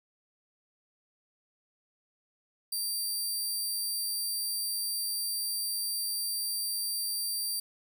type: tone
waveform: 15% pulse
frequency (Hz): 4699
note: D8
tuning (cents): 0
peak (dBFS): -24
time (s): 2.72-7.6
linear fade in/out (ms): 5
effects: none